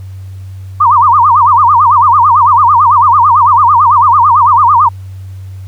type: tone with vibrato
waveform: sine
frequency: 1068 Hz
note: C6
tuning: 35 cents sharp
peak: -3 dBFS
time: 0.8-4.89 s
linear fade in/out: 10 ms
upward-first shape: sine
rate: 9 Hz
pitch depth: 260 cents each way
effects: added 95 Hz sine -23 dBFS peak until 5.67 s + pink hiss -47 dBFS RMS until 5.67 s